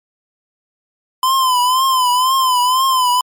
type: tone with vibrato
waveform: square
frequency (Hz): 1023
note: C6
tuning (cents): -39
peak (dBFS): -12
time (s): 1.23-3.21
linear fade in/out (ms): 2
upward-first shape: triangle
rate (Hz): 2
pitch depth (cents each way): 86
effects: MP3 96 kbps